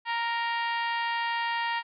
harmonic tone, 466.2 Hz, A#4, in tune, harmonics 2 / 3 / 4 / 5 / 6 / 7 / 8 / 9 / 10, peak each -29 / -40 / -32 / -40 / -38 / -42 / -48 / -49 / -48 dBFS, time 0.05-1.83 s, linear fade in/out 50 ms, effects none

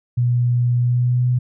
sine tone with pitch glide, 121.8 to 124.43 Hz, B2 to B2, -24 to +13 cents, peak -14 dBFS, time 0.17-1.39 s, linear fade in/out 10 ms, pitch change +37 cents, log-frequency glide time 0.78-1.27 s, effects none

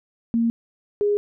sine tone pair in turn, 231.1 / 411.8 Hz, A#3 / G#4, -15 / -15 cents, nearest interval minor seventh, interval 1000 cents, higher second, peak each -17 dBFS, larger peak neither, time 0.34-0.5 / 1.01-1.17 s, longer neither, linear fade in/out 0 ms, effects none

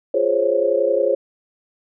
sine chord, Db major seventh, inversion first, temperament equal, 349.2 / 415.3 / 523.3 / 554.4 Hz, F4 / Ab4 / C5 / Db5, 0 / 0 / 0 / 0 cents, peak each -25 / -22 / -19 / -19 dBFS, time 0.14-1.15 s, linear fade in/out 5 ms, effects none

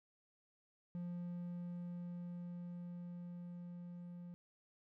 triangle tone with level ramp, 175.2 Hz, F3, 6 cents sharp, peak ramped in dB -39 to -46 dBFS, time 0.95-4.34 s, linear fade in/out 0 ms, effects none

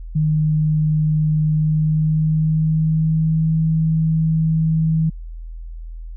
sine tone with pitch glide, 154 to 159.62 Hz, D#3 to D#3, -17 to +45 cents, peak -14 dBFS, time 0.15-5.1 s, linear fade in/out 10 ms, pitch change +62 cents, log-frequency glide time 1.47-3.52 s, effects added 41 Hz sine -29 dBFS peak until 6.16 s

